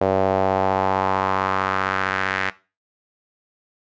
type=tone with band-pass filter sweep; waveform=sawtooth; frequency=95.5 Hz; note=G2; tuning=45 cents flat; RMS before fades=-21 dBFS; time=0.01-2.5 s; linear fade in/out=5 ms; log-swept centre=580 to 1800 Hz; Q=2.4; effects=noise-tail reverb RT60 0.3 s tail -18 dB re dry + resampled to 16000 Hz